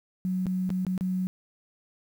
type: tone with dropouts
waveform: sine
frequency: 185 Hz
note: F#3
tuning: in tune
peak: -25 dBFS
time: 0.25-1.27 s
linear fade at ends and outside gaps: 0 ms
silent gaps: 0.458-0.467 / 0.693-0.703 / 0.85-0.867 / 0.978-1.009 s
effects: 9-bit